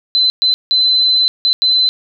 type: tone bursts at uneven times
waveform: sine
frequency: 4043 Hz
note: B7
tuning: 40 cents sharp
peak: -9 dBFS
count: 5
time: 0.15-0.3 / 0.42-0.54 / 0.71-1.28 / 1.45-1.53 / 1.62-1.89 s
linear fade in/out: 0 ms
effects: none